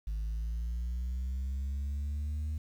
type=linear sweep; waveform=sine; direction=up; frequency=51.91 to 77.4 Hz; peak=-29 dBFS; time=0.07-2.58 s; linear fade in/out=5 ms; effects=tanh soft clip ceiling -31 dBFS + 10-bit

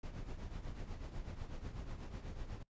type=noise with tremolo; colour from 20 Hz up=brown; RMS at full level=-42 dBFS; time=0.03-2.63 s; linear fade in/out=5 ms; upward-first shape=triangle; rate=8.1 Hz; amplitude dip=70%; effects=noise-tail reverb RT60 0.1 s tail -22 dB re dry + resampled to 16000 Hz

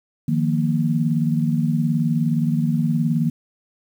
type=chord; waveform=sine; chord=Eb suspended second; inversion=none; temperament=equal; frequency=155.56 / 174.61 / 233.1 Hz; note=Eb3 / F3 / Bb3; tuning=0 / 0 / 0 cents; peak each=-20 / -24 / -21 dBFS; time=0.28-3.3 s; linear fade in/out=5 ms; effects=8-bit

